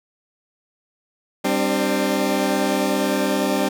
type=chord; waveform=20% pulse; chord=G suspended fourth; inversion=none; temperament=equal with one note detuned; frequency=196 / 261.6 / 299 Hz; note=G3 / C4 / D4; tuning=0 / 0 / +31 cents; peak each=-18 dBFS; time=1.44-3.69 s; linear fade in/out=10 ms; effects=none